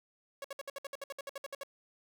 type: tone bursts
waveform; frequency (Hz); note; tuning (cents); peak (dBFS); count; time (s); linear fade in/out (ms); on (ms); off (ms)
sawtooth; 554.4; C#5; 0; -35; 15; 0.42-1.634; 2; 24; 61
effects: none